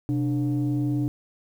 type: tone pair together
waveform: sine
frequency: 127.3 / 295.9 Hz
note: C3 / D4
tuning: -47 / +13 cents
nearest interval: octave + minor third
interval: 1460 cents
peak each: -23 dBFS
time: 0.09-1.08 s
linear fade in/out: 0 ms
effects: tanh soft clip ceiling -18 dBFS + 9-bit